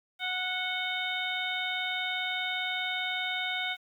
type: harmonic tone with a mistuned harmonic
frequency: 735 Hz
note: F#5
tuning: 12 cents flat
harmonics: 1 / 2 / 3 / 4 / 5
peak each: -38 / -36 / -34 / -39 / -35 dBFS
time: 0.19-3.77 s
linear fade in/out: 50 ms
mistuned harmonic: 4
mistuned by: +62 cents
effects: 10-bit